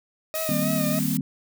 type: tone with vibrato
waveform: 40% pulse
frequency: 622.3 Hz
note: D#5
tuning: in tune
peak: -27 dBFS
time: 0.34-0.99 s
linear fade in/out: 0 ms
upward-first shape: sine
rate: 3.3 Hz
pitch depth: 51 cents each way
type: noise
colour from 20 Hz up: blue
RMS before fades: -31 dBFS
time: 0.35-1.17 s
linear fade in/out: 0 ms
type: chord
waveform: sine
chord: C minor seventh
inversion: first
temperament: equal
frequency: 155.56 / 196 / 233.1 / 261.6 Hz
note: Eb3 / G3 / Bb3 / C4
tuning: 0 / 0 / 0 / 0 cents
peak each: -28 dBFS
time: 0.49-1.21 s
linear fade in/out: 2 ms
effects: none